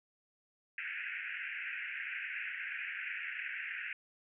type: band-pass noise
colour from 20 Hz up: pink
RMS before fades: -41 dBFS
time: 0.78-3.93 s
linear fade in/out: 2 ms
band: 1500 to 2700 Hz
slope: 96 dB/octave
effects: none